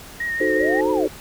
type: tone with vibrato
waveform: sine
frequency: 1865 Hz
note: A#6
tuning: in tune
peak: -22 dBFS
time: 0.2-0.81 s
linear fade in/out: 5 ms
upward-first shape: triangle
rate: 5.2 Hz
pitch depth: 32 cents each way
type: chord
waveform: sine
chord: D# diminished seventh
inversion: none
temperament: equal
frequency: 311.1 / 370 / 440 / 523.3 Hz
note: D#4 / F#4 / A4 / C5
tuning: 0 / 0 / 0 / 0 cents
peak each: -23 dBFS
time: 0.4-1.08 s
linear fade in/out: 10 ms
type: linear two-way sweep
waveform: sine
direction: up then down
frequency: 480.8 to 984 to 511 Hz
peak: -25 dBFS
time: 0.56-1.08 s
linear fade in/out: 10 ms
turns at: 0.91 s
effects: pink hiss -40 dBFS RMS until 1.2 s